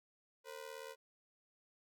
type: ring-modulated tone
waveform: sawtooth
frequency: 493.9 Hz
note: B4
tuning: in tune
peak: -40 dBFS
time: 0.44-0.96 s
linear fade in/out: 50 ms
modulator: 38.9 Hz
effects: none